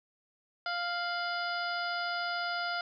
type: harmonic tone with a mistuned harmonic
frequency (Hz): 698.5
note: F5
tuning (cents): 0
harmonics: 1 / 2 / 3 / 4 / 5 / 6 / 7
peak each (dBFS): -36 / -34 / -44 / -45 / -46 / -47 / -41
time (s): 0.66-2.81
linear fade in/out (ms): 2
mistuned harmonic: 4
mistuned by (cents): +99
effects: none